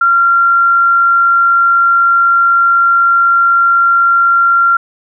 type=tone; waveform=sine; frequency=1378 Hz; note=F6; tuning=24 cents flat; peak=-6 dBFS; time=0.01-4.77 s; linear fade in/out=5 ms; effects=none